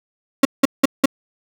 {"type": "tone bursts", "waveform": "35% pulse", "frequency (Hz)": 273.2, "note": "C#4", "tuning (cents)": -25, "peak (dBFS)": -6, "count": 4, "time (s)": [0.43, 1.058], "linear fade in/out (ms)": 5, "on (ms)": 22, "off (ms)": 180, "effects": []}